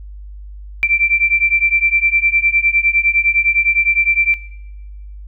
sine beating tone pair, 2342 / 2351.8 Hz, D7 / D7, -5 / +2 cents, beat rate 9.8 Hz, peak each -15 dBFS, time 0.83-4.34 s, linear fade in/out 0 ms, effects noise-tail reverb RT60 1.0 s tail -18 dB re dry + added 50 Hz sine -30 dBFS peak until 5.27 s

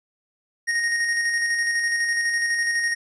square tone with tremolo, 1864.7 Hz, A#6, in tune, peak -20 dBFS, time 0.67-2.95 s, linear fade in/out 20 ms, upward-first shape square, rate 12 Hz, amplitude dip 30%, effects resampled to 22050 Hz

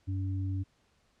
sine tone pair together, 95.58 / 286.7 Hz, G2 / D4, -43 / -42 cents, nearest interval octave + perfect fifth, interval 1901 cents, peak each -30 / -40 dBFS, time 0.07-0.64 s, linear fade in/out 20 ms, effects pink hiss -70 dBFS RMS until 1.2 s + low-pass 7000 Hz 12 dB/octave

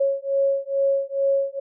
sine beating tone pair, 549 / 551.3 Hz, C#5 / C#5, -17 / -10 cents, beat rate 2.3 Hz, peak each -22 dBFS, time 0-1.6 s, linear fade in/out 10 ms, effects none

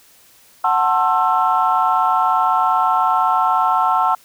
sine chord, F# half-diminished seventh, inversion none, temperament just, 740 / 888 / 1065.6 / 1332 Hz, F#5 / A5 / C6 / E6, 0 / +16 / +31 / +18 cents, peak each -18 / -18 / -19 / -18 dBFS, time 0.64-4.15 s, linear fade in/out 5 ms, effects tanh soft clip ceiling -4 dBFS + white hiss -50 dBFS RMS until 4.24 s

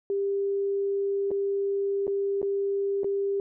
sine tone with dropouts, 397.2 Hz, G4, 23 cents sharp, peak -24 dBFS, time 0.1-3.4 s, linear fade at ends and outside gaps 1 ms, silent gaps 1.307-1.314 / 2.069-2.078 / 2.417-2.428 / 3.034-3.044 s, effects none

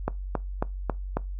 click train, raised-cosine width 1 ms, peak -11 dBFS, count 5, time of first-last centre 0.08-1.17 s, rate 3.67 Hz, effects noise-tail reverb RT60 0.2 s tail -21 dB re dry + added 47 Hz sine -31 dBFS peak until 1.39 s

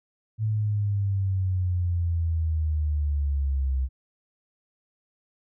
sine exponential sweep, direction down, 110 to 64.7 Hz, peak -22 dBFS, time 0.38-3.89 s, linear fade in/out 50 ms, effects none

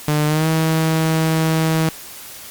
sawtooth tone with pitch glide, 150.3 to 160.16 Hz, D3 to E3, +40 to -50 cents, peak -11 dBFS, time 0.08-1.89 s, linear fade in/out 2 ms, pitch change +110 cents, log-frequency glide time 0.26-0.47 s, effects white hiss -36 dBFS RMS until 2.5 s + Opus 48 kbps

